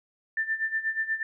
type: tone with tremolo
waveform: sine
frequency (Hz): 1780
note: A6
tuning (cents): +20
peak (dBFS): -23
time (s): 0.37-1.23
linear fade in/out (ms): 2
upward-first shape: sine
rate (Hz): 8.3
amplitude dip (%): 80
effects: none